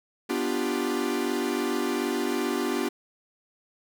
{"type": "chord", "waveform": "45% pulse", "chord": "G dominant seventh", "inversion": "first", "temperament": "equal", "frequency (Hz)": [246.9, 293.7, 349.2, 392], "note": ["B3", "D4", "F4", "G4"], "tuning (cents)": [0, 0, 0, 0], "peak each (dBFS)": -31, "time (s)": [0.29, 2.89], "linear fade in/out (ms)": 10, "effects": []}